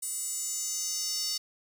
square tone with high-pass filter sweep, 414.3 Hz, G#4, 4 cents flat, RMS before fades -33 dBFS, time 0.02-1.38 s, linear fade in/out 10 ms, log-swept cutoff 8600 to 5000 Hz, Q 4.3, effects none

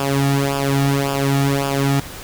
sawtooth tone with flanger, 138.7 Hz, C#3, 1 cent sharp, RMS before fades -18 dBFS, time 0-2 s, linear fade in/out 0 ms, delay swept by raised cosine 0.49 to 1.99 ms, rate 1.8 Hz, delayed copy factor -0.8, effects pink hiss -34 dBFS RMS until 2.23 s

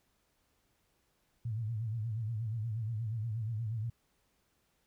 sine tone with vibrato, 111.6 Hz, A2, 25 cents sharp, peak -33 dBFS, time 1.45-3.9 s, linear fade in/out 5 ms, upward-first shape sine, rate 8.4 Hz, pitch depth 110 cents each way, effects pink hiss -75 dBFS RMS until 4.86 s

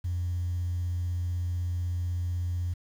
sine tone with vibrato, 88 Hz, F2, 14 cents sharp, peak -26 dBFS, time 0.04-2.74 s, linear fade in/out 10 ms, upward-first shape sine, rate 16 Hz, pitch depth 12 cents each way, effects tanh soft clip ceiling -24 dBFS + 9-bit

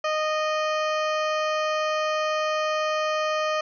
harmonic tone, 618 Hz, D#5, 12 cents flat, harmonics 1 / 2 / 3 / 4 / 5 / 7 / 8 / 9 / 10, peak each -25 / -27 / -34 / -35 / -37 / -42 / -45 / -46 / -45 dBFS, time 0.04-3.61 s, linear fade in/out 5 ms, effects none

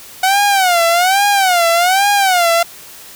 sawtooth tone with vibrato, 740 Hz, F#5, in tune, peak -6 dBFS, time 0.23-2.63 s, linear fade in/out 5 ms, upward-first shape sine, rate 1.2 Hz, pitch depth 170 cents each way, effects white hiss -36 dBFS RMS until 3.15 s

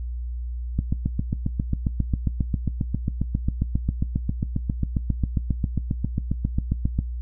click train, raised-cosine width 5 ms, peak -10 dBFS, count 47, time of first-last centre 0.79-6.989 s, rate 7.42 Hz, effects noise-tail reverb RT60 0.1 s tail -17 dB re dry + added 60 Hz sine -27 dBFS peak until 7.21 s

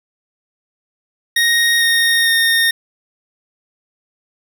25% pulse tone with pitch steps, 1867 / 1853 / 1839.2 Hz, A#6 / A#6 / A#6, +2 / -11 / -24 cents, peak -8 dBFS, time 1.36-2.71 s, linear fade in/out 5 ms, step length 450 ms, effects none

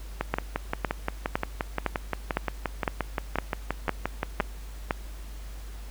two click trains, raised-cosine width 0.5 ms, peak -11 / -9 dBFS, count 25 / 10, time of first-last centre 0.21-4.406 / 0.34-4.909 s, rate 5.72 / 1.97 Hz, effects added 50 Hz sine -37 dBFS peak until 5.9 s + pink hiss -50 dBFS RMS until 5.9 s

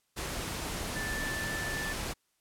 sine tone in noise, 1760 Hz, A6, in tune, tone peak -35 dBFS, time 0.95-1.94 s, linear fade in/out 20 ms, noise pink, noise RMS -36 dBFS, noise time 0.16-2.14 s, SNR -2 dB, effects white hiss -75 dBFS RMS until 2.4 s + low-pass 12000 Hz 12 dB/octave

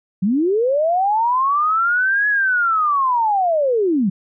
sine linear two-way sweep, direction up then down, 174.5 to 1697 to 174.5 Hz, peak -14 dBFS, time 0.22-4.1 s, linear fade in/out 10 ms, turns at 2.28 s, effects none

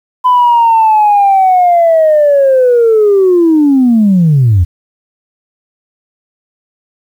sine linear sweep, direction down, 1010 to 80.6 Hz, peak -3 dBFS, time 0.24-4.65 s, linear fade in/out 20 ms, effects tanh soft clip ceiling -1 dBFS + 7-bit

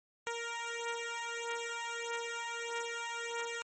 10% pulse beating tone pair, 466.4 / 468 Hz, A#4 / A#4, +1 / +7 cents, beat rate 1.6 Hz, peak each -31 / -32 dBFS, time 0.27-3.62 s, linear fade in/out 0 ms, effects MP3 32 kbps

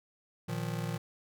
square chord, Bb suspended fourth, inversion none, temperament just, 116.54 / 155.39 / 174.81 Hz, Bb2 / Eb3 / F3, 0 / -2 / +2 cents, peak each -38 / -38 / -39 dBFS, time 0.48-0.98 s, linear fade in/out 10 ms, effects none

